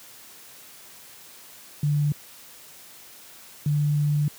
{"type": "tone pair in turn", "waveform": "sine", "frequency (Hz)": [146.83, 147.4], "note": ["D3", "D3"], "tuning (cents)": [0, 7], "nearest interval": "unison", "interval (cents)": 7, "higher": "second", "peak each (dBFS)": -19, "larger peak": "neither", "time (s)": [[1.83, 2.12], [3.66, 4.28]], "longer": "second", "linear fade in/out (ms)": 2, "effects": ["white hiss -47 dBFS RMS until 4.38 s", "high-pass 80 Hz 12 dB/octave"]}